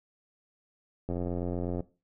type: click train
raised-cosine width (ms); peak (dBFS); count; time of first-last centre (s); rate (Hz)
2; -20; 64; 1.09-1.805; 88.1
effects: noise-tail reverb RT60 0.3 s tail -18 dB re dry